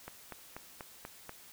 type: click train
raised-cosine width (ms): 0.5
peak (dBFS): -27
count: 6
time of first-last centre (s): 0.08-1.294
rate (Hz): 4.12
effects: white hiss -55 dBFS RMS until 1.52 s